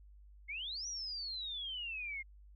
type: exponential two-way sweep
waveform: sine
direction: up then down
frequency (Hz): 2100 to 5900 to 2100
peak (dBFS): -39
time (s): 0.48-2.23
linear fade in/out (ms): 20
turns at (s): 0.87
effects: added 50 Hz sine -55 dBFS peak until 2.55 s